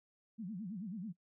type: tone with vibrato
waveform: sine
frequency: 198.7 Hz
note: G3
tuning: 24 cents sharp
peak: -40 dBFS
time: 0.38-1.13 s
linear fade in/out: 20 ms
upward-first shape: sine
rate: 9.2 Hz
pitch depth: 250 cents each way
effects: noise-tail reverb RT60 0.1 s tail -24 dB re dry